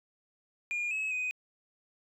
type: tone with pitch steps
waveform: sine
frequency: 2423 / 2574 / 2502 Hz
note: D#7 / E7 / D#7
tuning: -47 / -42 / +9 cents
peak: -28 dBFS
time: 0.71-1.31 s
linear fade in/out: 0 ms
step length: 200 ms
effects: tanh soft clip ceiling -29 dBFS